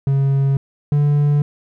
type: tone pair in turn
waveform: triangle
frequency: 137.3 / 145.83 Hz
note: C#3 / D3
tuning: -16 / -12 cents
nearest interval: minor second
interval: 104 cents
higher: second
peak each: -11 / -10 dBFS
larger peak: second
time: 0.07-0.57 / 0.92-1.42 s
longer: neither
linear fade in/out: 2 ms
effects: none

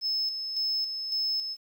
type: tone with tremolo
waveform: sine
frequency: 5210 Hz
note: E8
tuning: 21 cents flat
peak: -24 dBFS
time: 0.01-1.57 s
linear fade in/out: 50 ms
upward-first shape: square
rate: 1.8 Hz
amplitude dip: 55%
effects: tanh soft clip ceiling -23 dBFS + 10-bit

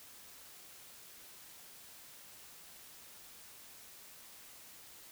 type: silence
effects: white hiss -55 dBFS RMS until 5.11 s

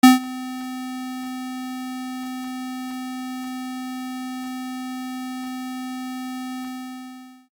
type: tone with ADSR envelope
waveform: square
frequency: 255.9 Hz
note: C4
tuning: 38 cents flat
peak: -5 dBFS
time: 0.03-7.49 s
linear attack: 8 ms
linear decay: 150 ms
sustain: -24 dB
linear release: 920 ms
effects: noise-tail reverb RT60 0.1 s tail -24 dB re dry + AAC 64 kbps

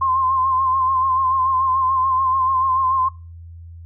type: tone with vibrato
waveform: sine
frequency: 1050 Hz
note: C6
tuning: 6 cents sharp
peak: -15 dBFS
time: 0.01-3.09 s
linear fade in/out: 10 ms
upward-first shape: sine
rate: 6.9 Hz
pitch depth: 44 cents each way
effects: noise-tail reverb RT60 0.3 s tail -21 dB re dry + added 84 Hz sine -35 dBFS peak until 3.85 s

